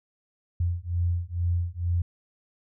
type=beating tone pair; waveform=sine; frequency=85.9 / 88.1 Hz; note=F2 / F2; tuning=-28 / +16 cents; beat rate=2.2 Hz; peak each=-27 dBFS; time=0.6-2.02 s; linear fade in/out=5 ms; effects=none